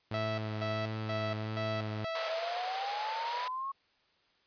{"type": "tone with vibrato", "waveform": "sawtooth", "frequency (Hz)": 108.4, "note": "A2", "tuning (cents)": -25, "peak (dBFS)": -31, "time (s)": [0.11, 2.05], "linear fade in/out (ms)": 5, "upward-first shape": "sine", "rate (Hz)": 1.5, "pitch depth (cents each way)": 22}
{"type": "tone with tremolo", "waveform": "sawtooth", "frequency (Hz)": 656, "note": "E5", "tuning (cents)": -9, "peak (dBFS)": -30, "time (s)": [0.14, 2.51], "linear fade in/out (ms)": 0, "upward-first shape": "square", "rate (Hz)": 2.1, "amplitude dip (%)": 75}
{"type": "high-pass noise", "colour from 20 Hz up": "pink", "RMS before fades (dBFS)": -39, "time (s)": [2.15, 3.48], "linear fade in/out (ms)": 2, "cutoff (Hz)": 470, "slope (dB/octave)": 96}
{"type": "exponential sweep", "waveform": "sine", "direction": "up", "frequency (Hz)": [637, 1106], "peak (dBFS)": -34, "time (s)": [2.27, 3.72], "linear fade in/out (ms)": 10}
{"effects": ["white hiss -70 dBFS RMS until 4.46 s", "resampled to 11025 Hz"]}